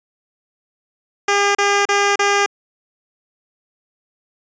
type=tone bursts; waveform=10% pulse; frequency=403.7 Hz; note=G#4; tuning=49 cents flat; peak=-5 dBFS; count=4; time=1.28-2.462 s; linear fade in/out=5 ms; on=270 ms; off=34 ms; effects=resampled to 16000 Hz